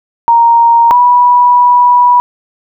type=tone pair in turn; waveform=sine; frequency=932.3 / 977.6 Hz; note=A#5 / B5; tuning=0 / -18 cents; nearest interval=minor second; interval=82 cents; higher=second; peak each=-3 dBFS; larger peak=neither; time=0.28-0.91 / 0.91-2.2 s; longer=second; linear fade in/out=0 ms; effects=none